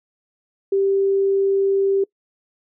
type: tone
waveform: sine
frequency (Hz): 392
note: G4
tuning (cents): 0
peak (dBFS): -15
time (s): 0.72-2.04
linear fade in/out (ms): 5
effects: noise-tail reverb RT60 0.1 s tail -24 dB re dry